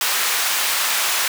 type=high-pass noise; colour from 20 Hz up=pink; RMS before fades=-20 dBFS; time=0.01-1.28 s; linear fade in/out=2 ms; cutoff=1200 Hz; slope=12 dB/octave; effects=none